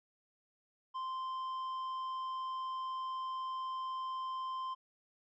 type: tone with tanh clipping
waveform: triangle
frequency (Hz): 1042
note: C6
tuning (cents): -7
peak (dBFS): -38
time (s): 0.94-4.75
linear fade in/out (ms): 20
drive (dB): 10
effects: none